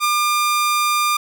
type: tone with ADSR envelope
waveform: sawtooth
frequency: 1200 Hz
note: D6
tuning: 37 cents sharp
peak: -10 dBFS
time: 0-1.17 s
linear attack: 45 ms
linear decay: 10 ms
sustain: -2 dB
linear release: 6 ms
effects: none